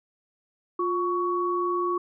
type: tone pair together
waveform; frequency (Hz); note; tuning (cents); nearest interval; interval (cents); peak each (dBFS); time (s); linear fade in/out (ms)
sine; 353.4 / 1119; F4 / C#6; +21 / +16; octave + minor sixth; 1995; -26; 0.79-1.98; 5
effects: none